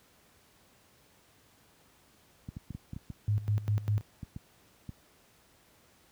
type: clicks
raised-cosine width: 5 ms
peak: -26 dBFS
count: 10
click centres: 2.488 / 2.568 / 2.706 / 2.749 / 2.933 / 2.964 / 3.102 / 4.231 / 4.363 / 4.892 s
type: tone with tremolo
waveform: sine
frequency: 104.5 Hz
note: G#2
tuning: 11 cents sharp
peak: -24 dBFS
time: 3.28-4.01 s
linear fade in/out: 0 ms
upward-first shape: square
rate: 5 Hz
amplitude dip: 80%
effects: pink hiss -63 dBFS RMS until 6.11 s + high-pass 60 Hz 12 dB/octave